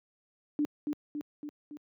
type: tone with echo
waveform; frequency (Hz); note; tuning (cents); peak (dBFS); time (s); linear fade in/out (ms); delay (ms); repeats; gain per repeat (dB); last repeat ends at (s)
sine; 295.4; D4; +10; -25; 0.59-0.65; 0; 280; 4; -4; 1.77
effects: high-pass 150 Hz 12 dB/octave